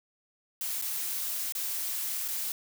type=noise with dropouts; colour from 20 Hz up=blue; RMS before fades=-33 dBFS; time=0.61-2.52 s; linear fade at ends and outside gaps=1 ms; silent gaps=0.815-0.822 / 1.523-1.551 / 2.28-2.284 s; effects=none